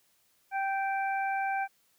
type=harmonic tone; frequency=781 Hz; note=G5; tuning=7 cents flat; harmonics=1 / 2 / 3; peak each=-29 / -35 / -39 dBFS; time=0.51-1.68 s; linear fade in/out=50 ms; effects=white hiss -69 dBFS RMS until 1.98 s